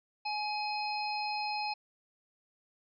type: harmonic tone with a mistuned harmonic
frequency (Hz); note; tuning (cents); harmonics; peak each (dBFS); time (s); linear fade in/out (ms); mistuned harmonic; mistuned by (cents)
840; G#5; +19; 1 / 3 / 5 / 6; -34 / -39 / -41 / -42; 0.25-1.74; 10; 6; +26
effects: none